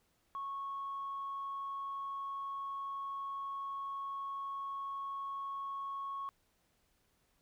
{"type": "tone", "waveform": "sine", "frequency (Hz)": 1102, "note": "C#6", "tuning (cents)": -11, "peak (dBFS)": -37, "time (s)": [0.35, 6.29], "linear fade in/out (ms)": 0, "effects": ["tanh soft clip ceiling -34 dBFS", "pink hiss -75 dBFS RMS until 7.41 s"]}